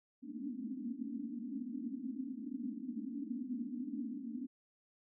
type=band-pass noise; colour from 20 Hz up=pink; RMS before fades=-42 dBFS; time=0.22-4.47 s; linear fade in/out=20 ms; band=220 to 290 Hz; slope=96 dB/octave; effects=none